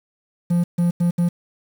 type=tone bursts at uneven times; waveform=triangle; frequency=173.5 Hz; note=F3; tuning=11 cents flat; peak=-13 dBFS; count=4; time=0.5-0.64 / 0.78-0.91 / 1-1.11 / 1.18-1.29 s; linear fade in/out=10 ms; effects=7-bit